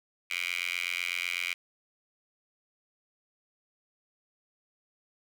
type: tone with high-pass filter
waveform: 10% pulse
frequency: 88 Hz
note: F2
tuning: 14 cents sharp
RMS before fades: -33 dBFS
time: 0.3-1.54 s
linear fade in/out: 10 ms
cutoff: 2400 Hz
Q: 6.9
effects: none